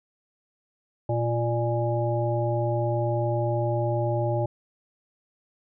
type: harmonic tone with a mistuned harmonic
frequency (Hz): 118.5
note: A#2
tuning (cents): +29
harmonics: 1 / 3 / 5 / 7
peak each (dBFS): -25 / -30 / -28 / -32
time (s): 1.09-4.46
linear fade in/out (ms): 5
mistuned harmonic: 3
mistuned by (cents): -35
effects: none